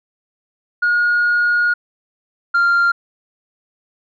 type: tone pair in turn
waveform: sine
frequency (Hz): 1437 / 1392.1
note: F6 / F6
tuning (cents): +49 / -6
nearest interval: minor second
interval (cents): 55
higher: first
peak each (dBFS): -11 / -9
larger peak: second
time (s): 0.82-1.74 / 2.54-2.92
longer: first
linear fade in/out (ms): 10
effects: tanh soft clip ceiling -10 dBFS